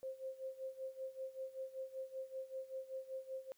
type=tone with tremolo; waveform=sine; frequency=527 Hz; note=C5; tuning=12 cents sharp; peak=-40 dBFS; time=0.03-3.52 s; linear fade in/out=0 ms; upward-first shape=sine; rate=5.2 Hz; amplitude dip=85%; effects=white hiss -74 dBFS RMS until 3.57 s